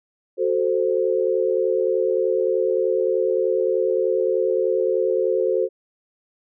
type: chord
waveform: sine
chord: F# diminished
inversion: none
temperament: equal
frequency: 370 / 440 / 523.3 Hz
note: F#4 / A4 / C5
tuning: 0 / 0 / 0 cents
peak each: -22 dBFS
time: 0.37-5.69 s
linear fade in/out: 50 ms
effects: none